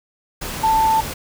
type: tone in noise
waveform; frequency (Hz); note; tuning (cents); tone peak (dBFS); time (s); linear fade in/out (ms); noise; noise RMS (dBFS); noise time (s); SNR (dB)
sine; 885; A5; +10; -13; 0.63-1.01; 10; pink; -28; 0.41-1.14; +12
effects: none